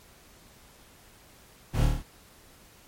brown noise with echo, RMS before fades -28 dBFS, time 1.73-1.87 s, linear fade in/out 20 ms, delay 27 ms, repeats 6, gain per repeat -2 dB, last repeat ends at 2.032 s, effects pink hiss -55 dBFS RMS until 2.87 s + MP3 64 kbps

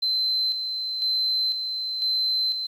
sine tone with tremolo, 4077 Hz, C8, 46 cents flat, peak -20 dBFS, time 0.02-2.67 s, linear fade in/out 10 ms, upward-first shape square, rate 1 Hz, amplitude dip 50%, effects tanh soft clip ceiling -16 dBFS + 9-bit

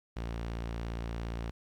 sawtooth tone, 57.3 Hz, A#1, 29 cents flat, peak -31 dBFS, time 0.16-1.51 s, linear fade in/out 10 ms, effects low-pass 5000 Hz 12 dB/octave + 11-bit

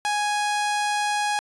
sawtooth tone, 830.6 Hz, G#5, in tune, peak -18 dBFS, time 0.05-1.39 s, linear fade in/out 0 ms, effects resampled to 24000 Hz

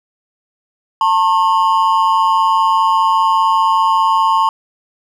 triangle ring-modulated tone, 987.8 Hz, B5, in tune, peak -5 dBFS, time 1.01-4.49 s, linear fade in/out 2 ms, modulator 92.5 Hz, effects none

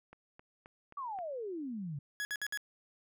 click train, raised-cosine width 0.5 ms, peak -37 dBFS, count 5, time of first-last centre 0.13-1.188 s, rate 3.78 Hz
sine exponential sweep, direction down, 1174.7 to 134.7 Hz, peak -37 dBFS, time 0.97-1.99 s, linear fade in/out 5 ms
40% pulse tone bursts, 1678 Hz, G#6, 17 cents sharp, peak -34 dBFS, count 4, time 2.2-2.574 s, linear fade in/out 0 ms, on 50 ms, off 58 ms
effects none

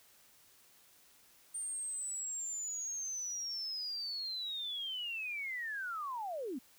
sine linear sweep, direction down, 8870 to 226.3 Hz, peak -37 dBFS, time 1.54-6.59 s, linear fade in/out 10 ms, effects white hiss -64 dBFS RMS until 6.78 s

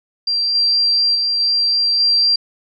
sine tone with level steps, 4726 Hz, D8, 10 cents sharp, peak -15 / -12 / -15 / -13 / -11 dBFS, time 0.27-2.36 s, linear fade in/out 5 ms, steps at 0.55 / 1.15 / 1.4 / 2 s, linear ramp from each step 2 ms, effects none

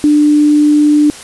sine tone, 297.1 Hz, D4, 20 cents sharp, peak -5 dBFS, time 0.04-1.1 s, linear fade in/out 0 ms, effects white hiss -31 dBFS RMS until 1.23 s + resampled to 24000 Hz

